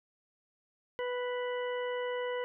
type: harmonic tone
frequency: 493.9 Hz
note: B4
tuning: in tune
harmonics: 1 / 2 / 3 / 4 / 6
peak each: -33 / -41 / -46 / -43 / -48 dBFS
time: 0.99-2.44 s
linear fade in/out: 0 ms
effects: none